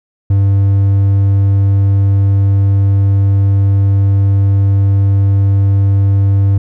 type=tone; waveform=triangle; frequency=98.7 Hz; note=G2; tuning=12 cents sharp; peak=-5 dBFS; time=0.3-6.58 s; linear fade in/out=5 ms; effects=none